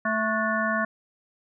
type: harmonic tone with a mistuned harmonic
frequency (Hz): 220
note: A3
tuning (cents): 0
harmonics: 1 / 3 / 5 / 7 / 8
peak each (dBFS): -29 / -29 / -29 / -29 / -29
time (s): 0.05-0.85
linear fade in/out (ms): 5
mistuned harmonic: 7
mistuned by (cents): -88
effects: none